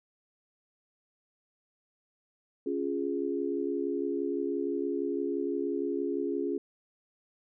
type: chord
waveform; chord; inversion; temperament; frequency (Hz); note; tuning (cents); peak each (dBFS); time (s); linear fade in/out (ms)
sine; Db major; none; equal with one note detuned; 278 / 349.2 / 415.3; Db4 / F4 / Ab4; +5 / 0 / 0; -33; 2.66-6.58; 5
effects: none